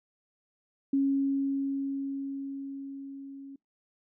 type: tone with level ramp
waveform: sine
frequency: 274.8 Hz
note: C#4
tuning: 15 cents flat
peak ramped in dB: -22 to -42 dBFS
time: 0.93-3.56 s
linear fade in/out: 5 ms
effects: noise-tail reverb RT60 0.2 s tail -26 dB re dry